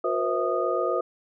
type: tone cluster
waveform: sine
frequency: 360.9 / 475.2 / 523 / 652 / 1234 Hz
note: F#4 / A#4 / C5 / E5 / D#6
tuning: -43 / +33 / -1 / -19 / -15 cents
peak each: -29 dBFS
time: 0.04-1.01 s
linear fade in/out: 5 ms
effects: none